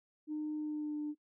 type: tone with pitch glide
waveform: sine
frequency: 304.3 to 298.7 Hz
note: D#4 to D4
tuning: -38 to +29 cents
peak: -34 dBFS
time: 0.27-1.15 s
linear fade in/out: 50 ms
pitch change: -33 cents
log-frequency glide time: 0.57-0.99 s
effects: noise-tail reverb RT60 0.1 s tail -23 dB re dry + tanh soft clip ceiling -31 dBFS